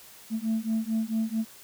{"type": "beating tone pair", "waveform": "sine", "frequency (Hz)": [220, 224.5], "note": ["A3", "A3"], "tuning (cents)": [0, 35], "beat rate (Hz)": 4.5, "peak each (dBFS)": -27, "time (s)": [0.3, 1.45], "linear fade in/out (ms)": 50, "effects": ["tanh soft clip ceiling -21 dBFS", "white hiss -50 dBFS RMS until 1.63 s"]}